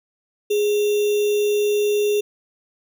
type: tone with sample-and-hold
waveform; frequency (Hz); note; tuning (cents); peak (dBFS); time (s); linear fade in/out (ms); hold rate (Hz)
sine; 415.3; G#4; 0; -16; 0.5-2.21; 10; 3150
effects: none